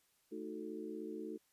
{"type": "harmonic tone with a mistuned harmonic", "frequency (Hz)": 73.42, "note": "D2", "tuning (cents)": 0, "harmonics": [3, 4, 5, 6], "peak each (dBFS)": [-49, -46, -47, -48], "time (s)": [0.31, 1.38], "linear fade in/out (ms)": 20, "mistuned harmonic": 4, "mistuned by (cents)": 98, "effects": ["white hiss -75 dBFS RMS until 1.52 s", "resampled to 32000 Hz"]}